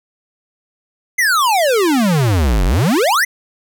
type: exponential two-way sweep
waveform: square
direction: down then up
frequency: 2115 to 42.15 to 2115 Hz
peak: -12 dBFS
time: 1.18-3.25 s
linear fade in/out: 10 ms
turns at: 2.65 s
effects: none